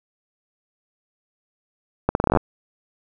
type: accelerating click train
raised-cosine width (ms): 1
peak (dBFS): -3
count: 11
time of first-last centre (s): 2.09-2.372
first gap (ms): 61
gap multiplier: 0.81
effects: none